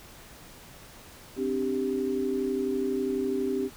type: chord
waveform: sine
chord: C suspended second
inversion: none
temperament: equal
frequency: 261.6 / 293.7 / 392 Hz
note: C4 / D4 / G4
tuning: 0 / 0 / 0 cents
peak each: -30 / -34 / -28 dBFS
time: 1.36-3.7 s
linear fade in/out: 50 ms
effects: pink hiss -49 dBFS RMS until 3.76 s